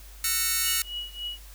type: chord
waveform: 5% pulse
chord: F# dominant seventh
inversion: third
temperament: just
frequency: 1332 / 1480 / 1850 / 2220 Hz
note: E6 / F#6 / A#6 / C#7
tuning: +18 / 0 / -14 / +2 cents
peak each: -20 / -23 / -20 / -19 dBFS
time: 0.24-0.82 s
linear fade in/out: 2 ms
type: tone with tremolo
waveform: sine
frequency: 2915 Hz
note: F#7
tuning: 26 cents flat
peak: -29 dBFS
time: 0.62-1.39 s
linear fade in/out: 50 ms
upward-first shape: triangle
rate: 3.5 Hz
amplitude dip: 95%
effects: added 50 Hz sine -44 dBFS peak until 1.54 s + white hiss -51 dBFS RMS until 1.54 s